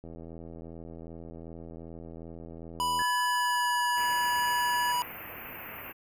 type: click train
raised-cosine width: 2 ms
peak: -31 dBFS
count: 247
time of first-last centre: 0.04-3.018 s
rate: 82.6 Hz
type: tone with pitch glide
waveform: square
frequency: 987.8 to 974.8 Hz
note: B5 to B5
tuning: 0 to -23 cents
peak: -27 dBFS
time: 2.8-5.02 s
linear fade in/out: 0 ms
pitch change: -23 cents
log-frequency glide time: 3.23-3.74 s
type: tone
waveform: sine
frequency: 1707 Hz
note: G#6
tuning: 47 cents sharp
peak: -31 dBFS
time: 2.99-4.92 s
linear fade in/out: 2 ms
type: band-stop noise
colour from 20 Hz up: white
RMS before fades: -38 dBFS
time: 3.96-5.93 s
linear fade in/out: 20 ms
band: 2800 to 13000 Hz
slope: 96 dB/octave
effects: resampled to 32000 Hz